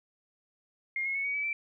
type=tone with pitch steps; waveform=sine; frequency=2128 / 2168 / 2208 / 2249 / 2291 / 2334 Hz; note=C7 / C#7 / C#7 / C#7 / D7 / D7; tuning=+29 / -39 / -7 / +24 / -44 / -11 cents; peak=-29 dBFS; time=0.96-1.53 s; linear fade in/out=2 ms; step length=95 ms; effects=none